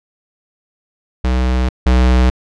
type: tone pair in turn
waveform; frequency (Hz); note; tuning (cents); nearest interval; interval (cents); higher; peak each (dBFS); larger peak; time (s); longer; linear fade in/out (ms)
square; 63 / 62.72; B1 / B1; +35 / +27; unison; 8; first; -13 / -9; second; 1.24-1.69 / 1.86-2.3; first; 5
effects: low-pass 5000 Hz 12 dB/octave